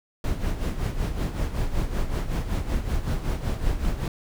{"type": "noise with tremolo", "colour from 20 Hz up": "brown", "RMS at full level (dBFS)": -23, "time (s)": [0.24, 4.08], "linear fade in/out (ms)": 2, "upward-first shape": "sine", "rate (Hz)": 5.3, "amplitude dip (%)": 65, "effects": []}